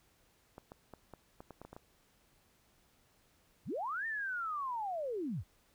clicks, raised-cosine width 1 ms, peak -34 dBFS, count 10, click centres 0.581 / 0.719 / 0.937 / 1.137 / 1.405 / 1.507 / 1.616 / 1.65 / 1.73 / 1.765 s
sine linear two-way sweep, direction up then down, 55 to 1834 to 55 Hz, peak -35 dBFS, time 3.65-5.44 s, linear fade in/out 50 ms, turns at 4.06 s
effects pink hiss -70 dBFS RMS until 5.74 s

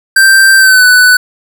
square tone with pitch glide, 1568 to 1493.7 Hz, G6 to F#6, 0 to +16 cents, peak -3 dBFS, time 0.16-1.17 s, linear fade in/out 5 ms, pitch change -84 cents, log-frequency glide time 0.57-0.84 s, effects none

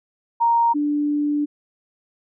sine tone pair in turn, 932.3 / 293.7 Hz, A#5 / D4, 0 / 0 cents, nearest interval octave + minor sixth, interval 2000 cents, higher first, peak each -14 / -18 dBFS, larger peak first, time 0.4-0.74 / 0.74-1.46 s, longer second, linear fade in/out 20 ms, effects none

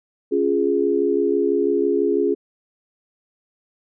sine chord, Db major, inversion none, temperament equal, 277.2 / 349.2 / 415.3 Hz, Db4 / F4 / Ab4, 0 / 0 / 0 cents, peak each -23 / -21 / -19 dBFS, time 0.31-2.35 s, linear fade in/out 20 ms, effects none

